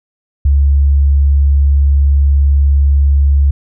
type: tone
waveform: sine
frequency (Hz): 70.2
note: C#2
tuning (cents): +22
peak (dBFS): -6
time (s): 0.45-3.51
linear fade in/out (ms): 5
effects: none